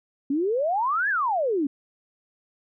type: exponential two-way sweep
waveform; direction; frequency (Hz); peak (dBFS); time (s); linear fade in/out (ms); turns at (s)
sine; up then down; 265.6 to 1760 to 265.6; -21; 0.3-1.67; 5; 1.09
effects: none